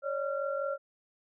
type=tone cluster; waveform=sine; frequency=553 / 598 / 1373 Hz; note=C#5 / D5 / F6; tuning=-4 / +31 / -30 cents; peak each=-32 / -37 / -37 dBFS; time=0.02-0.78 s; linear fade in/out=50 ms; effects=none